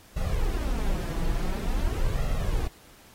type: noise with flanger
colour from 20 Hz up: brown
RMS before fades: -26 dBFS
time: 0.16-2.68 s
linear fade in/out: 10 ms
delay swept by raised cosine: 1.5 to 6.1 ms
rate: 0.47 Hz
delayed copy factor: +0.7
effects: pink hiss -54 dBFS RMS until 3.14 s + AAC 48 kbps